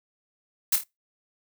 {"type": "noise with echo", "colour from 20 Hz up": "blue", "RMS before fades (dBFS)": -21, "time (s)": [0.72, 0.76], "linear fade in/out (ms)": 5, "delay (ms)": 26, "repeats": 3, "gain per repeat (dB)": -7, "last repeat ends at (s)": 0.838, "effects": ["noise-tail reverb RT60 0.2 s tail -23 dB re dry"]}